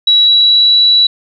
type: tone with pitch glide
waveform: sine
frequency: 3900 to 3929 Hz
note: B7 to B7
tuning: -23 to -10 cents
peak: -5 dBFS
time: 0.07-1.07 s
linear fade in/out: 5 ms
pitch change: +13 cents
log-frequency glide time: 0.2-0.8 s
effects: none